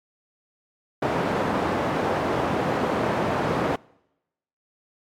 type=band-pass noise; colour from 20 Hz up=white; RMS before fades=-24 dBFS; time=1.02-3.76 s; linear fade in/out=5 ms; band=110 to 820 Hz; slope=12 dB/octave; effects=noise-tail reverb RT60 0.9 s tail -25 dB re dry + MP3 96 kbps